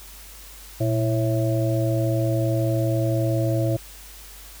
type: harmonic tone with a mistuned harmonic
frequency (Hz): 110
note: A2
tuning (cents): 0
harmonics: 1 / 3 / 5 / 6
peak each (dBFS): -21 / -26 / -28 / -29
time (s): 0.8-3.77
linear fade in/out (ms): 10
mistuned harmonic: 1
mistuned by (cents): +130
effects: added 50 Hz sine -44 dBFS peak until 4.6 s + white hiss -44 dBFS RMS until 4.6 s